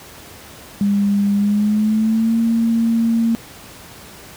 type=tone with pitch glide; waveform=sine; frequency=201.7 to 229 Hz; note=G3 to A#3; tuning=+50 to -31 cents; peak=-13 dBFS; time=0.81-3.35 s; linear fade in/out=0 ms; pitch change=+219 cents; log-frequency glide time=1.34-2.38 s; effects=pink hiss -39 dBFS RMS until 4.36 s + high-pass 60 Hz 12 dB/octave